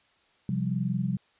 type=chord; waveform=sine; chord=C suspended fourth; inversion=none; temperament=equal; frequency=130.81 / 174.61 / 196 Hz; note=C3 / F3 / G3; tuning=0 / 0 / 0 cents; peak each=-30 dBFS; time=0.49-1.17 s; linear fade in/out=2 ms; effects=white hiss -65 dBFS RMS until 1.39 s + resampled to 8000 Hz